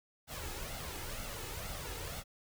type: noise with flanger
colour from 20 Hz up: pink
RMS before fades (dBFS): -42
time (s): 0.27-2.24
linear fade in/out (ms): 50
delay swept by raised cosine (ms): 1.4 to 2.4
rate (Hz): 2.1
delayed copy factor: +0.6
effects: none